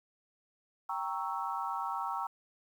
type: chord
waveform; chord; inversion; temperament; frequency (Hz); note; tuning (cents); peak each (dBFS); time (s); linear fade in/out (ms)
sine; G diminished seventh; none; equal; 784 / 932.3 / 1108.7 / 1318.5; G5 / Bb5 / Db6 / Fb6; 0 / 0 / 0 / 0; -39 / -37 / -39 / -39; 0.89-2.27; 5
effects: 10-bit